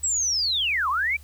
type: linear two-way sweep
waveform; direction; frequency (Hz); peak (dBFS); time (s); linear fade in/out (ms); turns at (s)
sine; down then up; 7902 to 980 to 2385; -21; 0.03-1.17; 10; 0.89
effects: added 73 Hz sine -44 dBFS peak until 1.23 s + white hiss -55 dBFS RMS until 1.23 s